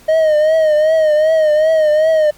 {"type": "tone with vibrato", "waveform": "triangle", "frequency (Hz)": 622.3, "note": "D#5", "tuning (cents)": 0, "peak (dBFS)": -7, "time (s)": [0.08, 2.31], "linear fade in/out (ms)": 10, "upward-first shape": "triangle", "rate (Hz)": 2.6, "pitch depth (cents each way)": 71, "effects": ["pink hiss -45 dBFS RMS until 2.37 s", "Opus 48 kbps"]}